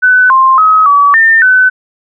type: tone with pitch steps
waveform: sine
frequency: 1502 / 1054 / 1273 / 1142 / 1805 / 1510 Hz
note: F#6 / C6 / D#6 / D6 / A6 / F#6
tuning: +26 / +12 / +39 / -49 / +44 / +35 cents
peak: -3 dBFS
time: 0.02-1.7 s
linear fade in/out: 20 ms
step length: 280 ms
effects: none